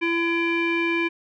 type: tone with low-pass filter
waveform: square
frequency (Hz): 336.9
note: E4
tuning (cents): +38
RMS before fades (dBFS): -23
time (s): 0.01-1.09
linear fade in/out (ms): 20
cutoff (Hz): 2400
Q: 5.9
effects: none